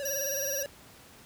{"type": "tone with vibrato", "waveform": "square", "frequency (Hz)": 554.4, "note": "C#5", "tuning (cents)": 0, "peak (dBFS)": -34, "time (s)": [0, 0.66], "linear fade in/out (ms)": 0, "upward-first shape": "sine", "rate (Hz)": 19, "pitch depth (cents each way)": 73}
{"type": "tone", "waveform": "sawtooth", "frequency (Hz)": 5750, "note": "F8", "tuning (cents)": 50, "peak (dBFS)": -29, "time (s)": [0.05, 0.63], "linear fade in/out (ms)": 5}
{"effects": ["pink hiss -53 dBFS RMS until 1.25 s", "high-pass 60 Hz 12 dB/octave"]}